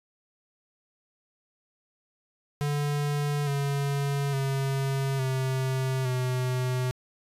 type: tone with pitch steps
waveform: square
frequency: 145.6 / 140.72 / 136.01 / 131.45 / 127.05 Hz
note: D3 / C#3 / C#3 / C3 / B2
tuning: -15 / +26 / -33 / +8 / +49 cents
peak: -26 dBFS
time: 2.61-6.91 s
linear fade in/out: 0 ms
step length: 860 ms
effects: resampled to 32000 Hz